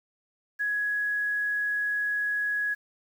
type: tone with quantisation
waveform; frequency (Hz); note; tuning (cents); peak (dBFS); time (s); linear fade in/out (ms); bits
sine; 1673; G#6; +12; -25; 0.59-2.75; 20; 9
effects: none